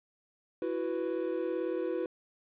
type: chord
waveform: triangle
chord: E suspended second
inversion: none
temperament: equal with one note detuned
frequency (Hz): 331.9 / 370 / 493.9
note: E4 / F#4 / B4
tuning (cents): +12 / 0 / 0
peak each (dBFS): -33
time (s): 0.62-2.06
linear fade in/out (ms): 2
effects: resampled to 8000 Hz + 10-bit